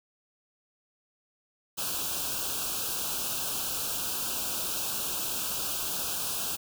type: band-stop noise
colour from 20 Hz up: white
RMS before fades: -32 dBFS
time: 1.77-6.57 s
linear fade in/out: 20 ms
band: 1600 to 2500 Hz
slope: 96 dB/octave
effects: none